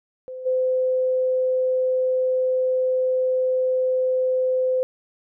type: tone with level steps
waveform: sine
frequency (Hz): 513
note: C5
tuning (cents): -34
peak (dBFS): -31 / -18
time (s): 0.28-4.83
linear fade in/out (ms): 0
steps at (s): 0.45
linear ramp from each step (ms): 20
effects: none